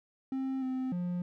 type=tone with pitch steps; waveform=triangle; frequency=265.1 / 258.9 / 177.3 Hz; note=C4 / C4 / F3; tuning=+23 / -18 / +26 cents; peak=-29 dBFS; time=0.32-1.22 s; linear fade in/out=2 ms; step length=300 ms; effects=none